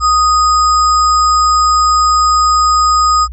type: tone with sample-and-hold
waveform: sine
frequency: 1244.5 Hz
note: D#6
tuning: in tune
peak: -7 dBFS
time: 0-3.28 s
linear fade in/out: 50 ms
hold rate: 6300 Hz
effects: added 60 Hz sine -23 dBFS peak until 3.32 s + resampled to 22050 Hz